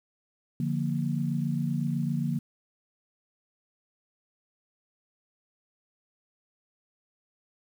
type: chord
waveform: sine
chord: Bb major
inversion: first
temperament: equal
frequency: 146.83 / 174.61 / 233.1 Hz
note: D3 / F3 / Bb3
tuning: 0 / 0 / 0 cents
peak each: -29 / -31 / -31 dBFS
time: 0.6-2.39 s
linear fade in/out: 2 ms
effects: 9-bit